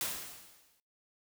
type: noise with exponential decay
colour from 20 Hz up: white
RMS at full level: -33 dBFS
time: 0.01-0.8 s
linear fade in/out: 1 ms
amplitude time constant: 170 ms
effects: noise-tail reverb RT60 0.4 s tail -26 dB re dry